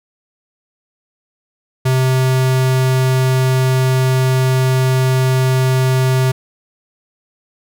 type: tone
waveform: square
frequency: 130 Hz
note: C3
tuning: 11 cents flat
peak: -12 dBFS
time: 1.85-6.32 s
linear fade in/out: 10 ms
effects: none